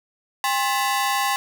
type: ring-modulated tone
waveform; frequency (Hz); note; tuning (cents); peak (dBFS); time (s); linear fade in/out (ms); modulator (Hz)
sawtooth; 932.3; A#5; 0; -13; 0.44-1.36; 0; 130
effects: none